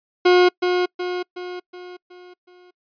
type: tone with echo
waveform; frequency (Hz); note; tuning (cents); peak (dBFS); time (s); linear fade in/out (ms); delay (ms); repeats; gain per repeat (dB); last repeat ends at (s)
40% pulse; 360; F#4; -47; -10; 0.25-0.49; 10; 370; 6; -6; 2.71
effects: noise-tail reverb RT60 0.1 s tail -26 dB re dry + resampled to 11025 Hz